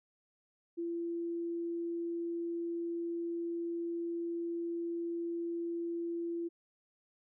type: tone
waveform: sine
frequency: 339.3 Hz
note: F4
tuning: 50 cents flat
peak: -34 dBFS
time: 0.77-6.49 s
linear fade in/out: 20 ms
effects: none